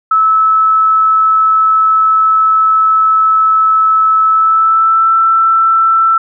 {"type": "tone with pitch glide", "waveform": "sine", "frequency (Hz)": [1303, 1332.7], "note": ["E6", "E6"], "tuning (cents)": [-20, 19], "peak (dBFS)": -6, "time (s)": [0.11, 6.18], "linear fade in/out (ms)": 5, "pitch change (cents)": 39, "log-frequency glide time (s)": [4.27, 5.15], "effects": []}